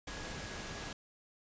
sine tone in noise, 1661.2 Hz, G#6, in tune, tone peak -52 dBFS, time 0.07-0.93 s, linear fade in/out 5 ms, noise pink, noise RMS -43 dBFS, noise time 0.07-0.93 s, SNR -12 dB, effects resampled to 16000 Hz

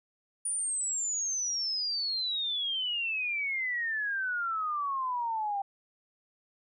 sine exponential sweep, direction down, 9570 to 783 Hz, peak -29 dBFS, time 0.45-5.62 s, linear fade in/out 5 ms, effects none

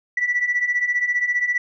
sine beating tone pair, 1949 / 1964 Hz, B6 / B6, -23 / -10 cents, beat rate 15 Hz, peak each -23 / -19 dBFS, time 0.17-1.58 s, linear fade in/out 5 ms, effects tanh soft clip ceiling -12 dBFS

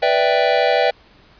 square chord, E minor seventh, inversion second, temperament equal, 493.9 / 587.3 / 659.3 / 784 Hz, B4 / D5 / E5 / G5, 0 / 0 / 0 / 0 cents, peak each -20 dBFS, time 0.02-0.91 s, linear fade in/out 10 ms, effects pink hiss -50 dBFS RMS until 1.39 s + resampled to 11025 Hz

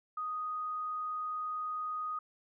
sine tone, 1244.5 Hz, D#6, in tune, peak -34 dBFS, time 0.17-2.19 s, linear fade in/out 5 ms, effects none

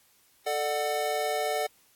square chord, D major, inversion second, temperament equal with one note detuned, 440 / 597.6 / 740 Hz, A4 / D5 / F#5, 0 / +30 / 0 cents, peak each -33 / -32 / -31 dBFS, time 0.46-1.67 s, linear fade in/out 10 ms, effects white hiss -63 dBFS RMS until 1.95 s + AAC 64 kbps

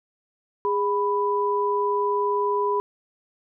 sine tone pair together, 410 / 990.5 Hz, G#4 / B5, -22 / +5 cents, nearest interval octave + minor third, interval 1527 cents, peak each -23 dBFS, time 0.65-2.8 s, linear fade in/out 0 ms, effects none

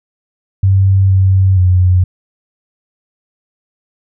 sine tone with pitch steps, 96.5 / 95.2 / 91 Hz, G2 / F#2 / F#2, -27 / +50 / -28 cents, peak -6 dBFS, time 0.63-2.04 s, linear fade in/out 5 ms, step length 470 ms, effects none

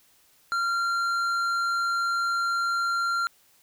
sine tone with tanh clipping, 1381 Hz, F6, 20 cents flat, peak -25 dBFS, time 0.52-3.27 s, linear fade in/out 0 ms, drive 10 dB, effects white hiss -61 dBFS RMS until 3.62 s

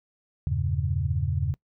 sine chord, E diminished seventh, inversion none, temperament equal, 82.41 / 98 / 116.54 / 138.59 Hz, E2 / G2 / Bb2 / Db3, 0 / 0 / 0 / 0 cents, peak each -28 / -29 / -33 / -28 dBFS, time 0.47-1.54 s, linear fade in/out 0 ms, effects noise-tail reverb RT60 0.1 s tail -23 dB re dry

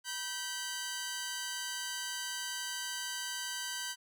10% pulse tone pair together, 973 / 1546.3 Hz, B5 / G6, -26 / -24 cents, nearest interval minor sixth, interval 802 cents, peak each -34 / -29 dBFS, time 0.04-3.96 s, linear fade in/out 50 ms, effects none

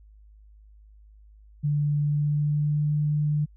sine tone with pitch glide, 146.8 to 149.19 Hz, D3 to D3, 0 to +28 cents, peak -21 dBFS, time 1.63-3.46 s, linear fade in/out 20 ms, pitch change +28 cents, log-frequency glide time 2.01-2.93 s, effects added 52 Hz sine -49 dBFS peak until 3.56 s

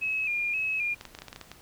sine tone with vibrato, 2491 Hz, D#7, 1 cent sharp, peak -26 dBFS, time 0.01-0.95 s, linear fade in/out 20 ms, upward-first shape square, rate 1.9 Hz, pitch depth 55 cents each way
clicks, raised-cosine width 0.2 ms, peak -23 dBFS, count 10, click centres 1.011 / 1.053 / 1.15 / 1.188 / 1.22 / 1.283 / 1.329 / 1.361 / 1.413 / 1.516 s
effects pink hiss -54 dBFS RMS until 1.61 s

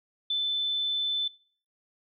sine tone, 3520 Hz, A7, in tune, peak -25 dBFS, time 0.3-1.28 s, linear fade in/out 5 ms, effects noise-tail reverb RT60 0.5 s tail -23 dB re dry

